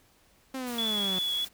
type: exponential sweep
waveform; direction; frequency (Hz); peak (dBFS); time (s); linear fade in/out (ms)
sawtooth; down; 267.6 to 182.2; -29; 0.54-1.19; 5
type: noise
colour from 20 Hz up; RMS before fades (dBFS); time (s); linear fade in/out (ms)
white; -43; 0.66-1.49; 20
type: tone with vibrato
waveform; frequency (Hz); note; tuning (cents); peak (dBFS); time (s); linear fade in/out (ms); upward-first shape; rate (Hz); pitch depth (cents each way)
sine; 3396; G#7; +38; -27; 0.78-1.45; 5; triangle; 3.1; 24
effects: pink hiss -63 dBFS RMS until 1.53 s